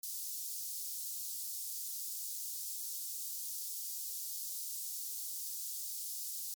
white high-pass noise, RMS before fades -41 dBFS, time 0.03-6.54 s, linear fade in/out 2 ms, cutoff 4900 Hz, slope 24 dB/octave, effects MP3 96 kbps

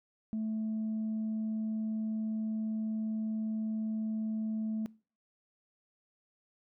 sine tone, 218.7 Hz, A3, 10 cents flat, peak -30 dBFS, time 0.33-4.86 s, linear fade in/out 0 ms, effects noise-tail reverb RT60 0.4 s tail -24 dB re dry + tanh soft clip ceiling -29 dBFS

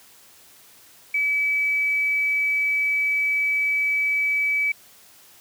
sine tone with quantisation, 2292 Hz, D7, 43 cents flat, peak -19 dBFS, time 1.14-4.72 s, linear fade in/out 5 ms, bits 8, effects white hiss -51 dBFS RMS until 5.4 s + high-pass 60 Hz 12 dB/octave

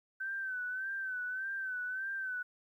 sine tone with vibrato, 1531 Hz, G6, 41 cents flat, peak -35 dBFS, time 0.2-2.43 s, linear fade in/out 10 ms, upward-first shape sine, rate 1.7 Hz, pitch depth 61 cents each way, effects 12-bit

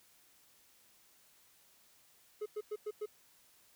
triangle tone bursts, 422.7 Hz, G#4, 31 cents sharp, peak -34 dBFS, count 5, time 2.41-3.06 s, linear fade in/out 10 ms, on 50 ms, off 100 ms, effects white hiss -66 dBFS RMS until 3.75 s

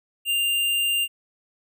square tone, 2794 Hz, F7, in tune, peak -21 dBFS, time 0.25-1.08 s, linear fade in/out 50 ms, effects none

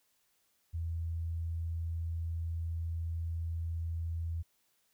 sine tone, 82.9 Hz, E2, 10 cents sharp, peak -33 dBFS, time 0.73-4.43 s, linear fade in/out 20 ms, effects white hiss -74 dBFS RMS until 4.93 s

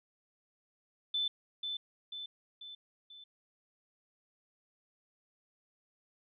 sine tone with echo, 3520 Hz, A7, in tune, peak -30 dBFS, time 1.14-1.28 s, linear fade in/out 5 ms, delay 490 ms, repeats 4, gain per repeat -5 dB, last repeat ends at 3.24 s, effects none

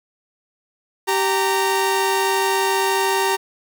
sawtooth tone pair together, 388.5 / 924 Hz, G4 / A#5, -16 / -16 cents, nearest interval octave + minor third, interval 1500 cents, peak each -16 dBFS, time 1.07-3.37 s, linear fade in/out 20 ms, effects 8-bit

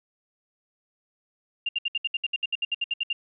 sine tone bursts, 2794 Hz, F7, in tune, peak -23 dBFS, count 16, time 1.66-3.13 s, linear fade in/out 5 ms, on 30 ms, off 66 ms, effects none

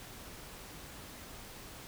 silence, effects pink hiss -49 dBFS RMS until 1.87 s

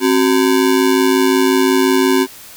square ring-modulated tone, 320.8 Hz, E4, 47 cents flat, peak -8 dBFS, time 0-2.27 s, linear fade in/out 50 ms, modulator 52.8 Hz, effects white hiss -37 dBFS RMS until 2.56 s

